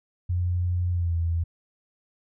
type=tone with pitch glide; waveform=sine; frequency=88.8 to 83.82 Hz; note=F2 to E2; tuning=+29 to +29 cents; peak=-22 dBFS; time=0.29-1.44 s; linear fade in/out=10 ms; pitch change=-100 cents; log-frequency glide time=0.91-1.15 s; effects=none